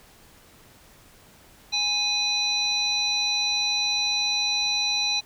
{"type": "harmonic tone with a mistuned harmonic", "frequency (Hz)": 830.6, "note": "G#5", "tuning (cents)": 0, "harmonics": [1, 3, 5, 7], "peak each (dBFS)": [-34, -29, -23, -33], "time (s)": [1.72, 5.21], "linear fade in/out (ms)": 20, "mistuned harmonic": 5, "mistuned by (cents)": -65, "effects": ["pink hiss -53 dBFS RMS until 5.25 s"]}